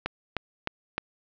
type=click train; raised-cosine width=0.3 ms; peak=-11 dBFS; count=4; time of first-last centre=0.06-0.98 s; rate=3.26 Hz; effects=low-pass 4000 Hz 12 dB/octave